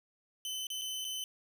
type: tone with dropouts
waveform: sawtooth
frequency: 3042 Hz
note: F#7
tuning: 47 cents sharp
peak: -33 dBFS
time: 0.45-1.24 s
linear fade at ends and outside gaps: 1 ms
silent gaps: 0.669-0.702 / 0.814-0.818 / 1.045-1.049 s
effects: none